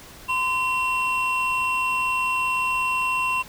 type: tone pair together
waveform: triangle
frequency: 1025.8 / 2729 Hz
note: C6 / F7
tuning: -35 / -41 cents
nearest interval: octave + perfect fourth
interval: 1694 cents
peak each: -22 dBFS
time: 0.28-3.43 s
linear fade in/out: 20 ms
effects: pink hiss -44 dBFS RMS until 3.48 s